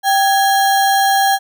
sine tone with sample-and-hold, 784 Hz, G5, in tune, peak -10 dBFS, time 0.03-1.39 s, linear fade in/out 50 ms, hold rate 2450 Hz, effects none

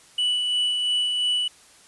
triangle tone with tremolo, 2960 Hz, F#7, in tune, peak -18 dBFS, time 0.18-1.48 s, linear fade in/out 5 ms, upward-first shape sine, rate 2.9 Hz, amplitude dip 30%, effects white hiss -52 dBFS RMS until 1.87 s + resampled to 24000 Hz

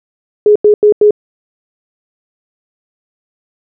sine tone bursts, 418.7 Hz, G#4, 14 cents sharp, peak -3 dBFS, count 4, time 0.46-1.108 s, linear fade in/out 2 ms, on 96 ms, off 88 ms, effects none

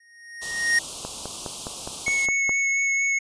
square tone with exponential growth, 1864.7 Hz, A#6, in tune, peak -16 dBFS, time 0-0.79 s, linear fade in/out 5 ms, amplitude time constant 170 ms
white band-stop noise, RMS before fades -33 dBFS, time 0.41-2.27 s, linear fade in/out 20 ms, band 1200 to 2800 Hz, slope 48 dB/octave
click train, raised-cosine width 1 ms, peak -17 dBFS, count 8, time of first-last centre 1.05-2.493 s, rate 4.85 Hz
square tone with vibrato, 2200 Hz, C#7, 14 cents flat, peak -21 dBFS, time 2.06-3.19 s, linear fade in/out 10 ms, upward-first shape sine, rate 4.3 Hz, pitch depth 10 cents each way
effects resampled to 22050 Hz

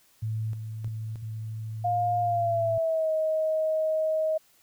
sine tone with tremolo, 110 Hz, A2, in tune, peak -27 dBFS, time 0.22-1.23 s, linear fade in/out 10 ms, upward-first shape square, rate 1.6 Hz, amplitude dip 50%
sine tone with vibrato, 110 Hz, A2, in tune, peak -32 dBFS, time 0.88-2.78 s, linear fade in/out 0 ms, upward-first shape triangle, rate 13 Hz, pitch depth 8 cents each way
sine tone with pitch glide, 707 to 629.9 Hz, F5 to D#5, +21 to +21 cents, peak -23 dBFS, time 1.84-4.38 s, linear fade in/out 10 ms, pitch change -200 cents, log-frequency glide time 2.2-3.12 s
effects white hiss -62 dBFS RMS until 4.62 s

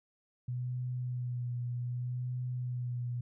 sine tone with vibrato, 123.47 Hz, B2, in tune, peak -33 dBFS, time 0.48-3.21 s, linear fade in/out 5 ms, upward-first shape sine, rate 0.65 Hz, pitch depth 25 cents each way, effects none

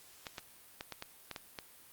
clicks, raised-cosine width 0.2 ms, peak -23 dBFS, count 8, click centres 0.268 / 0.382 / 0.809 / 0.923 / 1.024 / 1.313 / 1.362 / 1.588 s, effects white hiss -58 dBFS RMS until 1.92 s + Opus 48 kbps

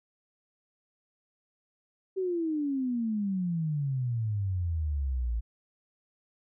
sine exponential sweep, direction down, 386.5 to 55 Hz, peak -27 dBFS, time 2.16-5.41 s, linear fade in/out 20 ms, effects none

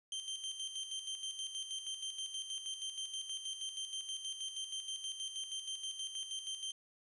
sawtooth tone with tremolo, 3136 Hz, G7, in tune, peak -35 dBFS, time 0.12-6.72 s, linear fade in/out 2 ms, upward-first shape square, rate 6.3 Hz, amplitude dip 55%, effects resampled to 24000 Hz + 11-bit

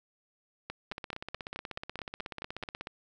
two click trains, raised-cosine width 0.3 ms, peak -21 / -22 dBFS, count 10 / 33, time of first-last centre 0.7-2.635 / 0.92-2.871 s, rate 4.65 / 16.4 Hz, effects none

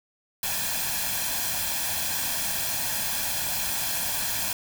white noise with comb filter, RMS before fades -28 dBFS, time 0.43-4.53 s, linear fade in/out 2 ms, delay 1.2 ms, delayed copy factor +0.65, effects none

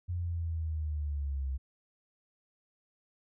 sine linear sweep, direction down, 89 to 65.3 Hz, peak -31 dBFS, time 0.08-1.58 s, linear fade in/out 20 ms, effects none

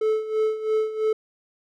triangle tone with tremolo, 435.2 Hz, A4, 19 cents flat, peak -16 dBFS, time 0.01-1.13 s, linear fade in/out 5 ms, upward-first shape sine, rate 3 Hz, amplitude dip 75%, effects none

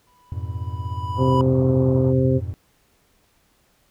triangle tone with exponential growth, 987.8 Hz, B5, in tune, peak -17 dBFS, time 0.07-1.41 s, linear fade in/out 1 ms, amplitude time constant 290 ms
triangle chord, F diminished, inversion none, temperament equal with one note detuned, 87.31 / 103.83 / 120.44 Hz, F2 / Ab2 / Cb3, 0 / 0 / -43 cents, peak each -26 / -29 / -31 dBFS, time 0.32-2.54 s, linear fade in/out 0 ms
pink band-pass noise, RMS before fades -36 dBFS, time 1.14-2.14 s, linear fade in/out 50 ms, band 130 to 1100 Hz, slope 48 dB/octave
harmonic tone, 130.81 Hz, C3, in tune, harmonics 1 / 2 / 3 / 4, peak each -18 / -21 / -23 / -24 dBFS, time 1.17-2.41 s, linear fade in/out 50 ms
effects pink hiss -62 dBFS RMS until 3.9 s

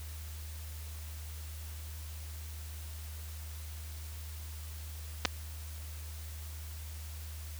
clicks, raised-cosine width 0.2 ms, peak -10 dBFS, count 2, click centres 5.251 / 5.255 s, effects added 77 Hz sine -41 dBFS peak until 7.59 s + white hiss -51 dBFS RMS until 7.59 s

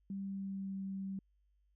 sine tone with pitch glide, 196 to 193.53 Hz, G3 to G3, 0 to -22 cents, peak -38 dBFS, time 0.1-1.19 s, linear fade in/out 2 ms, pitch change -22 cents, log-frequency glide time 0.2-0.79 s, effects added 50 Hz sine -70 dBFS peak until 1.75 s

